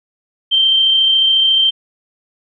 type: tone with amplitude modulation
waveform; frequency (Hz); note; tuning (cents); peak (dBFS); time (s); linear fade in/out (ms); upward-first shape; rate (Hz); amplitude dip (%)
sine; 3136; G7; 0; -8; 0.51-1.71; 20; sine; 34.1; 25
effects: none